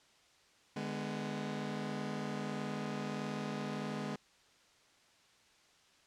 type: chord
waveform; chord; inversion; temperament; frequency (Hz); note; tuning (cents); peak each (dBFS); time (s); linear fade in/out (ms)
sawtooth; G# diminished; second; just; 149.51 / 207.7 / 249.2; D3 / G#3 / B3; +31 / 0 / +16; -39 / -36 / -39; 0.76-4.16; 5
effects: white hiss -66 dBFS RMS until 6.06 s + low-pass 6000 Hz 12 dB/octave